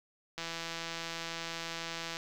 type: click train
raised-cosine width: 0.2 ms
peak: -21 dBFS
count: 298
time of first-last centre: 0.38-2.169 s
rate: 166 Hz
effects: 8-bit